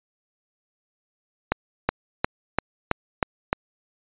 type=accelerating click train; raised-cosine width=0.5 ms; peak=-4 dBFS; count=7; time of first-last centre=1.52-3.529 s; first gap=370 ms; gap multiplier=0.96; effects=resampled to 8000 Hz